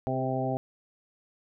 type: harmonic tone with a mistuned harmonic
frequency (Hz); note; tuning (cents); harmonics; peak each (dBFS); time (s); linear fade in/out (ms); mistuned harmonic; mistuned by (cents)
130.5; C3; -4; 1 / 2 / 3 / 4 / 5 / 6; -32 / -33 / -36 / -36 / -33 / -34; 0.07-0.57; 0; 3; +18
effects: none